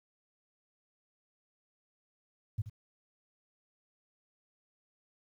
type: tone with echo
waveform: sine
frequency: 106.3 Hz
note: G#2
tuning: 41 cents sharp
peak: -28 dBFS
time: 2.58-2.62 s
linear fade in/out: 10 ms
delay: 78 ms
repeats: 1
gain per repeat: -12 dB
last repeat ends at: 2.698 s
effects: 11-bit